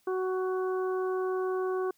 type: harmonic tone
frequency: 372.8 Hz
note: F#4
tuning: 13 cents sharp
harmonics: 1 / 2 / 3 / 4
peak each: -28 / -40 / -38 / -44 dBFS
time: 0.07-1.91 s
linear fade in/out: 5 ms
effects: white hiss -69 dBFS RMS until 1.97 s